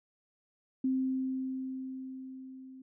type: tone with level ramp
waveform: sine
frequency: 261.6 Hz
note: C4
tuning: in tune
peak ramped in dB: -26 to -47 dBFS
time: 0.84-2.82 s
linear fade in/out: 5 ms
effects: none